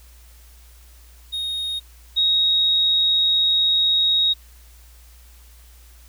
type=tone pair in turn; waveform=triangle / sine; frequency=3729 / 3772 Hz; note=A#7 / A#7; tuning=0 / +20 cents; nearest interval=unison; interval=20 cents; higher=second; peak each=-22 / -15 dBFS; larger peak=second; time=1.32-1.8 / 2.16-4.34 s; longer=second; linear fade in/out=20 ms; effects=added 59 Hz sine -45 dBFS peak until 6.08 s + white hiss -53 dBFS RMS until 6.08 s